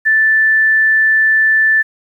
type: tone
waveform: sine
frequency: 1760 Hz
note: A6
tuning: in tune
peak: -8 dBFS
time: 0.05-1.83 s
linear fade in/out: 20 ms
effects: 8-bit